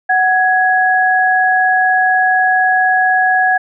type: tone pair together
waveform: sine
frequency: 743.9 / 1668 Hz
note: F#5 / G#6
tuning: +9 / +7 cents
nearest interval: octave + major second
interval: 1398 cents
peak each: -12 dBFS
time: 0.09-3.58 s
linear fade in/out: 10 ms
effects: none